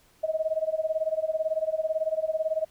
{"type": "tone with tremolo", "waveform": "sine", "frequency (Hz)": 633, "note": "D#5", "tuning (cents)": 30, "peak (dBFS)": -21, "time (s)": [0.23, 2.65], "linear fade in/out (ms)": 10, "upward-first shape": "sine", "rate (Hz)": 18, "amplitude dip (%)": 90, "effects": ["pink hiss -61 dBFS RMS until 2.7 s"]}